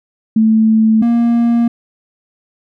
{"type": "tone pair in turn", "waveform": ["sine", "triangle"], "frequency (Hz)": [220.3, 234.9], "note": ["A3", "A#3"], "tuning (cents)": [2, 13], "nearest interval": "minor second", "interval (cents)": 111, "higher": "second", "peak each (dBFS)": -7, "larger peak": "neither", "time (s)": [[0.36, 1.02], [1.02, 1.68]], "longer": "neither", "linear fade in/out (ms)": 5, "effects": []}